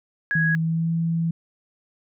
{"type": "tone", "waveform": "sine", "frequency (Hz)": 1661.2, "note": "G#6", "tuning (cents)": 0, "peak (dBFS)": -20, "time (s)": [0.31, 0.55], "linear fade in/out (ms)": 0}
{"type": "tone with pitch glide", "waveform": "sine", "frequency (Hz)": [161, 165.72], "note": ["E3", "E3"], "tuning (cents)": [-41, 9], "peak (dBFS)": -20, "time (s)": [0.35, 1.31], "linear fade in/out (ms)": 5, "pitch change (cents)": 50, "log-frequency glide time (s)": [0.5, 0.92]}
{"effects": []}